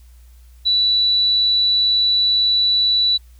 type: tone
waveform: sine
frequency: 3951 Hz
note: B7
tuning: in tune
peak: -13 dBFS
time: 0.65-3.18 s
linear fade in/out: 20 ms
effects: added 60 Hz sine -42 dBFS peak until 3.39 s + white hiss -58 dBFS RMS until 3.39 s